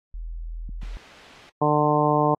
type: tone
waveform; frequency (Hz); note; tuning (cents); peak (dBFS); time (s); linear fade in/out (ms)
sine; 41.2; E1; 0; -30; 0.14-0.97; 0
type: clicks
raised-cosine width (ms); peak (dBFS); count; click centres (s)
5; -27; 2; 0.692 / 0.831
type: noise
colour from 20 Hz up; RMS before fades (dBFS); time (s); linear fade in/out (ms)
white; -43; 0.81-1.5; 10
type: harmonic tone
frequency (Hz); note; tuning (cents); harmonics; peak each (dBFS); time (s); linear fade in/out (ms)
149.5; D3; +31; 1 / 2 / 3 / 4 / 5 / 6 / 7; -25 / -25 / -25 / -25 / -25 / -25 / -25; 1.61-2.35; 10
effects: low-pass 3000 Hz 12 dB/octave + AAC 48 kbps